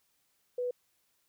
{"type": "tone", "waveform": "sine", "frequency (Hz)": 493.5, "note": "B4", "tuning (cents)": -1, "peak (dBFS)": -30, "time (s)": [0.58, 0.71], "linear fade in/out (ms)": 5, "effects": ["white hiss -74 dBFS RMS until 1.28 s"]}